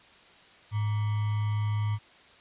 sine tone with sample-and-hold, 105.6 Hz, G#2, 29 cents sharp, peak -25 dBFS, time 0.71-1.99 s, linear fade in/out 50 ms, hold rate 1050 Hz, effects white hiss -55 dBFS RMS until 2.4 s + resampled to 8000 Hz

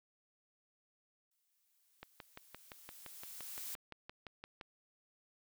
blue noise with exponential growth, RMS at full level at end -43 dBFS, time 1.31-3.75 s, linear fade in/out 5 ms, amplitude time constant 530 ms
click train, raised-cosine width 0.3 ms, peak -31 dBFS, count 16, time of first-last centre 2.03-4.612 s, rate 5.81 Hz
effects none

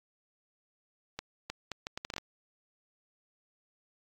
accelerating click train, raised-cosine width 0.2 ms, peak -19 dBFS, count 10, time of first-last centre 1.19-2.182 s, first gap 310 ms, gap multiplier 0.7, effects AAC 64 kbps

